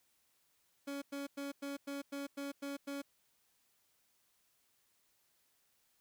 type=tone bursts; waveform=30% pulse; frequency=280.6 Hz; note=C#4; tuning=21 cents sharp; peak=-37 dBFS; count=9; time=0.87-3.02 s; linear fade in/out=10 ms; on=150 ms; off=100 ms; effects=white hiss -75 dBFS RMS until 6 s